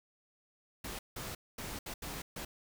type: noise bursts at uneven times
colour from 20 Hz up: pink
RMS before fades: -42 dBFS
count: 6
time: 0.84-0.99 / 1.16-1.35 / 1.58-1.79 / 1.86-1.94 / 2.02-2.22 / 2.36-2.45 s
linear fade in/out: 5 ms
effects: none